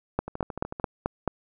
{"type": "two click trains", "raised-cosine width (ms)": 1, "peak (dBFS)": [-10, -20], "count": [6, 8], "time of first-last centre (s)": [[0.19, 1.277], [0.28, 0.799]], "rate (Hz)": [4.6, 13.5], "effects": []}